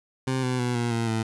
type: tone with pitch steps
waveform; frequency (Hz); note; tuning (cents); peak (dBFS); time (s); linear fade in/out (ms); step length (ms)
20% pulse; 130.81 / 126.79 / 122.9 / 119.12 / 115.47 / 111.92; C3 / B2 / B2 / A#2 / A#2 / A2; 0 / +46 / -8 / +38 / -16 / +30; -19; 0.27-1.23; 5; 160
effects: resampled to 24000 Hz